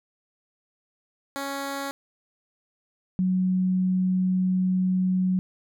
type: tone pair in turn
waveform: 10% pulse / sine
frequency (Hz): 277.2 / 185.01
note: C#4 / F#3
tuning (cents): 0 / 0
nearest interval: perfect fifth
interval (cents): 700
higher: first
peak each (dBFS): -21 / -20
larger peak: second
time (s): 1.36-1.91 / 3.19-5.39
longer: second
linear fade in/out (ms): 0
effects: none